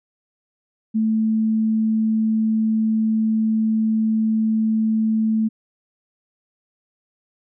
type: tone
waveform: sine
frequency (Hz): 220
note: A3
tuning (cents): 0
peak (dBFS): -16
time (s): 0.94-5.49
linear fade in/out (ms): 20
effects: none